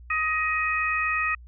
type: harmonic tone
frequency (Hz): 628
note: D#5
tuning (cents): +16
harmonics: 2 / 3 / 4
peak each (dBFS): -27 / -27 / -27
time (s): 0.1-1.35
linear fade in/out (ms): 5
effects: added 60 Hz sine -43 dBFS peak until 1.47 s